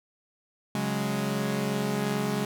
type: chord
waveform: sawtooth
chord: C# suspended fourth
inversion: none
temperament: equal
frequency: 138.59 / 185 / 207.7 Hz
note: C#3 / F#3 / G#3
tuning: 0 / 0 / 0 cents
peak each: -28 / -29 / -25 dBFS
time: 0.75-2.45 s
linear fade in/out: 2 ms
effects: none